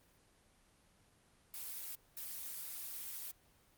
blue noise bursts at uneven times, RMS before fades -45 dBFS, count 2, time 1.54-1.95 / 2.17-3.31 s, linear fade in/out 0 ms, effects pink hiss -69 dBFS RMS until 3.77 s + Opus 24 kbps

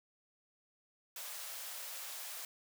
white high-pass noise, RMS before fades -45 dBFS, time 1.16-2.45 s, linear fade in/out 2 ms, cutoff 500 Hz, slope 48 dB/octave, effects none

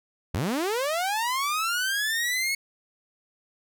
sawtooth linear sweep, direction up, 68 to 2204 Hz, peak -21 dBFS, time 0.34-2.55 s, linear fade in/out 5 ms, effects none

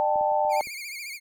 sine chord, D suspended fourth, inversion none, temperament equal with one note detuned, 601.4 / 784 / 880 Hz, D5 / G5 / A5, +41 / 0 / 0 cents, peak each -25 dBFS, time 0-0.61 s, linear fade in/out 0 ms
clicks, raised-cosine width 2 ms, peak -31 / -32 / -40 / -36 / -36 / -35 dBFS, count 6, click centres 0.159 / 0.211 / 0.317 / 0.45 / 0.611 / 0.672 s
sawtooth tone with vibrato, 2271 Hz, C#7, 41 cents sharp, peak -31 dBFS, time 0.49-1.2 s, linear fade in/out 50 ms, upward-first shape sine, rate 14 Hz, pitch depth 110 cents each way
effects none

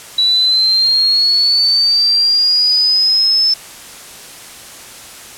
sine linear sweep, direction up, 3923 to 5274 Hz, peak -9 dBFS, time 0.18-3.54 s, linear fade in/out 5 ms, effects white hiss -34 dBFS RMS until 5.37 s + low-pass 11000 Hz 12 dB/octave

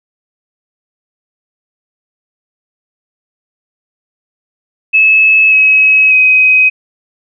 sine tone with pitch steps, 2594 / 2558 / 2523 Hz, E7 / D#7 / D#7, -28 / +47 / +23 cents, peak -4 dBFS, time 4.93-6.7 s, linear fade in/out 20 ms, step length 590 ms, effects none

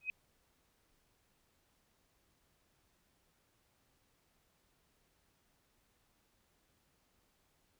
sine tone with exponential growth, 2521 Hz, D#7, 22 cents sharp, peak -30 dBFS, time 0.01-0.1 s, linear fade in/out 1 ms, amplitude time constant 19 ms, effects pink hiss -75 dBFS RMS until 7.79 s

